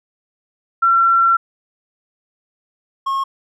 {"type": "tone pair in turn", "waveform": ["sine", "triangle"], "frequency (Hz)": [1358, 1084.7], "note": ["F6", "C#6"], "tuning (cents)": [-49, -38], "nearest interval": "major third", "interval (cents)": 389, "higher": "first", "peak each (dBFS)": [-10, -15], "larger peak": "first", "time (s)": [[0.82, 1.37], [3.06, 3.24]], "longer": "first", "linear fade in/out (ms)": 10, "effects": []}